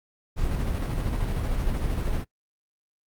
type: noise with tremolo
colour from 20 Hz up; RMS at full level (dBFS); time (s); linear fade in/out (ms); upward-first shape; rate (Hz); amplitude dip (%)
brown; -25; 0.36-2.25; 50; square; 13; 25
effects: noise-tail reverb RT60 0.1 s tail -20 dB re dry + Opus 48 kbps